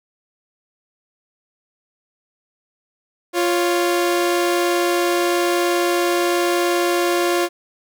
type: tone pair together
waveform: sawtooth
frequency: 349 / 554 Hz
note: F4 / C#5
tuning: -1 / -1 cents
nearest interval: minor sixth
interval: 800 cents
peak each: -13 / -20 dBFS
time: 3.33-7.49 s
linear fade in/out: 50 ms
effects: none